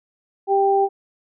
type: tone pair together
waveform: sine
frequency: 393.8 / 786.7 Hz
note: G4 / G5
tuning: +8 / +6 cents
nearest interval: octave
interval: 1198 cents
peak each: -17 dBFS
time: 0.47-0.89 s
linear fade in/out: 50 ms
effects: none